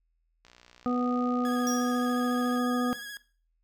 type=click train; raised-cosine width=0.2 ms; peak=-35 dBFS; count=130; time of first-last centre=0.45-2.575 s; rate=60.7 Hz
type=harmonic tone; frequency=246.9 Hz; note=B3; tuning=in tune; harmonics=1 / 2 / 3 / 5; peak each=-26 / -33 / -36 / -34 dBFS; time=0.86-2.93 s; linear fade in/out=0 ms
type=tone with vibrato; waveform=sawtooth; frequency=1661.2 Hz; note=G#6; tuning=in tune; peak=-35 dBFS; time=1.45-3.17 s; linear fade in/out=0 ms; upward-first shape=sine; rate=14 Hz; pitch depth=30 cents each way
type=tone with exponential decay; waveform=45% pulse; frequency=5680 Hz; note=F8; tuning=28 cents sharp; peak=-31 dBFS; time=1.67-2.13 s; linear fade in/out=0 ms; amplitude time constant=100 ms
effects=noise-tail reverb RT60 0.4 s tail -17 dB re dry + added 41 Hz sine -70 dBFS peak until 3.63 s